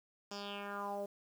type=tone with low-pass filter sweep; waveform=10% pulse; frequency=202.2 Hz; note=G#3; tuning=46 cents flat; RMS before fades=-42 dBFS; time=0.31-1.06 s; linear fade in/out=5 ms; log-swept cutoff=6100 to 520 Hz; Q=4.1; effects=10-bit